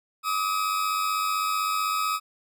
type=tone pair together; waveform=40% pulse; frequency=1174.7 / 1270.5 Hz; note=D6 / D#6; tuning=0 / +36 cents; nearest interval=minor second; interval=136 cents; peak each=-30 / -24 dBFS; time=0.23-2.2 s; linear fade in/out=50 ms; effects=none